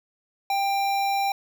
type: tone with notch filter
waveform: square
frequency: 791 Hz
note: G5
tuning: 15 cents sharp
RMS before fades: -24 dBFS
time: 0.5-1.32 s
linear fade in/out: 2 ms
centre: 8600 Hz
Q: 1.6
effects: none